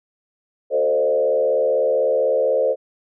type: tone with frequency modulation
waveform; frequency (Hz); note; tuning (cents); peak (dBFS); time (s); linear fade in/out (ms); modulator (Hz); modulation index
sine; 526; C5; +9; -15; 0.7-2.76; 50; 75.9; 1.1
effects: none